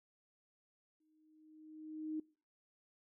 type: tone with exponential growth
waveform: sine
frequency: 311.1 Hz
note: D#4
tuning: in tune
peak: -36 dBFS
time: 1-2.2 s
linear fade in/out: 5 ms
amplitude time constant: 260 ms
effects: noise-tail reverb RT60 0.4 s tail -23 dB re dry